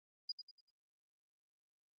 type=tone with echo; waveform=sine; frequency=4889 Hz; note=D#8; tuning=31 cents flat; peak=-37 dBFS; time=0.29-0.32 s; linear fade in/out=5 ms; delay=96 ms; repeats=4; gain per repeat=-9 dB; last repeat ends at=0.704 s; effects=Opus 32 kbps